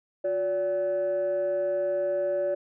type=tone pair together; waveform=sine; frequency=360.2 / 574.1 Hz; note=F#4 / D5; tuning=-46 / -39 cents; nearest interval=minor sixth; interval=807 cents; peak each=-30 / -23 dBFS; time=0.24-2.55 s; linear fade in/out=10 ms; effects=tanh soft clip ceiling -21 dBFS